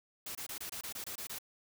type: noise bursts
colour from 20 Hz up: white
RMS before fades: -42 dBFS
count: 10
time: 0.26-1.386 s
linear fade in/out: 5 ms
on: 91 ms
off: 24 ms
effects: none